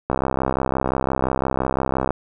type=click train; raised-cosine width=1 ms; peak=-6 dBFS; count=133; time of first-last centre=0.1-2.106 s; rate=65.8 Hz; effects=none